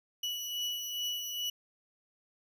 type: beating tone pair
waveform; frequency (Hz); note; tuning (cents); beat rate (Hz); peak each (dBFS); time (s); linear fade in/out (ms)
35% pulse; 2943 / 2945.4; F#7 / F#7; -10 / -9; 2.4; -40 / -33; 0.23-1.5; 5
effects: none

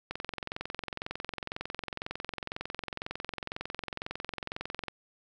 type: click train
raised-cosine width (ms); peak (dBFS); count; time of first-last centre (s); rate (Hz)
0.3; -19; 106; 0.11-4.883; 22
effects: none

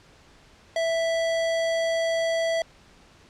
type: tone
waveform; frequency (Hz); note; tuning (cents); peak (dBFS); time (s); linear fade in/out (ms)
square; 659.3; E5; 0; -23; 0.76-2.62; 2
effects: pink hiss -54 dBFS RMS until 3.29 s + low-pass 6000 Hz 12 dB/octave

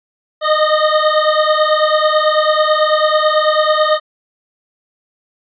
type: beating tone pair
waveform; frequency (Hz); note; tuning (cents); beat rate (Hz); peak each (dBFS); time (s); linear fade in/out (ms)
25% pulse; 611 / 620.1; D#5 / D#5; -32 / -6; 9.1; -10; 0.41-4; 50
effects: resampled to 11025 Hz

